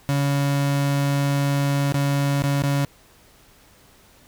35% pulse tone with dropouts, 140.9 Hz, C#3, 29 cents sharp, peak -17 dBFS, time 0.09-2.85 s, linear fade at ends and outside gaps 0 ms, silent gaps 1.922-1.943 / 2.421-2.439 / 2.623-2.637 s, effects pink hiss -53 dBFS RMS until 4.27 s

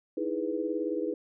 sine chord, E major seventh, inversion third, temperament equal, 311.1 / 329.6 / 415.3 / 493.9 Hz, D#4 / E4 / G#4 / B4, 0 / 0 / 0 / 0 cents, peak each -34 dBFS, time 0.17-1.14 s, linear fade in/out 5 ms, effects none

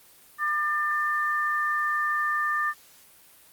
sine tone pair together, 1200 / 1787.6 Hz, D6 / A6, +37 / +27 cents, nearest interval perfect fifth, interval 690 cents, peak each -26 dBFS, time 0.38-2.74 s, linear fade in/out 50 ms, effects white hiss -54 dBFS RMS until 3.52 s + Opus 32 kbps

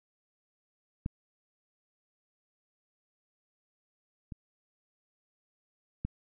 clicks, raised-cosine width 5 ms, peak -20 / -28 / -20 dBFS, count 3, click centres 1.061 / 4.322 / 6.05 s, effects none

